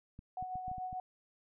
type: clicks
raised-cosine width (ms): 5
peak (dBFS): -36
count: 7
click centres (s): 0.191 / 0.426 / 0.556 / 0.681 / 0.715 / 0.782 / 0.929
type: tone with tremolo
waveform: sine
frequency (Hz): 740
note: F#5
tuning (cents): 0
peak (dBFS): -36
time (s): 0.37-1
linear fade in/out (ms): 2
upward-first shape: sine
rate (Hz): 6.9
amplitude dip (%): 45
effects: none